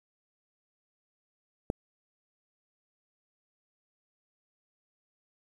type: click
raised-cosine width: 2 ms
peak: -15 dBFS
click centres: 1.701 s
effects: 8-bit